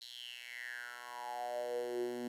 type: tone with high-pass filter sweep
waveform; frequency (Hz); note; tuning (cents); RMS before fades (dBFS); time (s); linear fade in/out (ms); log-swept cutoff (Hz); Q
10% pulse; 121.7; B2; -25; -42; 0.01-2.28; 5; 4000 to 260; 7.5
effects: resampled to 32000 Hz + 11-bit